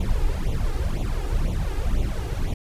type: noise with flanger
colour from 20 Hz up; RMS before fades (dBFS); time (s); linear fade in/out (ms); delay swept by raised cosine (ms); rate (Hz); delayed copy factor
brown; -23; 0-2.54; 5; 0.29 to 2.49; 2; +0.85
effects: resampled to 32000 Hz